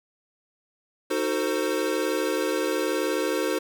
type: chord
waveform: square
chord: D# diminished seventh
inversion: none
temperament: equal with one note detuned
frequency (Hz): 311.1 / 370 / 450.8 / 523.3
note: D#4 / F#4 / A4 / C5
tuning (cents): 0 / 0 / +42 / 0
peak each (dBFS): -30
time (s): 1.1-3.59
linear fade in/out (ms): 10
effects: none